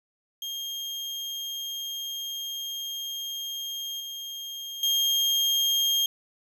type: tone with level steps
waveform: 35% pulse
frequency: 3222 Hz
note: G7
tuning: 47 cents sharp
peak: -30 / -33 / -20 dBFS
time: 0.42-6.06 s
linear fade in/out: 2 ms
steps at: 4 / 4.83 s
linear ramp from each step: 2 ms
effects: none